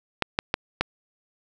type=clicks; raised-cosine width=0.3 ms; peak=-5 dBFS; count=4; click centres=0.223 / 0.389 / 0.541 / 0.81 s; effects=none